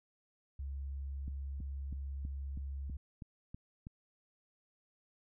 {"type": "tone", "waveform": "sine", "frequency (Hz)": 68.8, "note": "C#2", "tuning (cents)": -12, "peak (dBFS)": -38, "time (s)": [0.59, 2.97], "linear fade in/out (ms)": 5}
{"type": "click train", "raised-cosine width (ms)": 5, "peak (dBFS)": -33, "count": 9, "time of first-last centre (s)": [1.28, 3.869], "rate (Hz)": 3.09}
{"effects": []}